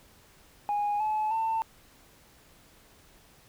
sine tone with pitch steps, 825 / 859 / 894.5 Hz, G#5 / A5 / A5, -12 / -42 / +28 cents, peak -24 dBFS, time 0.69-1.62 s, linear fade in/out 0 ms, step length 310 ms, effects tanh soft clip ceiling -23 dBFS + pink hiss -58 dBFS RMS until 3.48 s

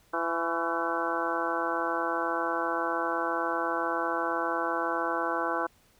harmonic tone with a mistuned harmonic, 167.8 Hz, E3, 31 cents sharp, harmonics 2 / 3 / 4 / 5 / 6 / 7 / 8 / 9, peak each -35 / -35 / -35 / -35 / -35 / -35 / -35 / -35 dBFS, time 0.13-5.67 s, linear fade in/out 10 ms, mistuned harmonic 7, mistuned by -69 cents, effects pink hiss -63 dBFS RMS until 5.99 s

